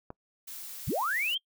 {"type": "click", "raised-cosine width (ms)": 1, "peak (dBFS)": -26, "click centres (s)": 0.104}
{"type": "noise", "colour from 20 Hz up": "blue", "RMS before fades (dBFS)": -42, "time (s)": [0.47, 1.35], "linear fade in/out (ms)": 10}
{"type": "linear sweep", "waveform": "sine", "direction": "up", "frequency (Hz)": [43.65, 3260], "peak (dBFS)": -27, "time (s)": [0.87, 1.38], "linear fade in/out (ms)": 10}
{"effects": ["noise-tail reverb RT60 0.1 s tail -25 dB re dry"]}